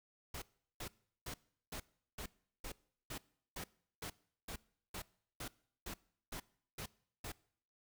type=noise bursts; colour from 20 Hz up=pink; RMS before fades=-45 dBFS; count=16; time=0.34-7.32 s; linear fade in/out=5 ms; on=80 ms; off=380 ms; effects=noise-tail reverb RT60 0.6 s tail -22 dB re dry